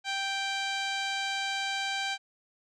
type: tone with low-pass filter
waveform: 15% pulse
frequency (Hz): 784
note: G5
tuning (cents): 0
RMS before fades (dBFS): -32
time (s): 0.04-2.18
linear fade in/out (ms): 50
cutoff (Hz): 5100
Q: 4.1
effects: none